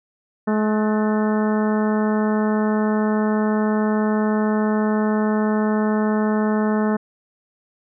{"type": "harmonic tone with a mistuned harmonic", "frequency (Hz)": 213.8, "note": "A3", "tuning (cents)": -49, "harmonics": [1, 2, 3, 4, 5, 6, 7, 8], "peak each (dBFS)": [-18, -24, -28, -30, -32, -34, -35, -36], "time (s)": [0.47, 6.97], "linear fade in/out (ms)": 10, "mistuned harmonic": 8, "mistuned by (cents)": 64, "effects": []}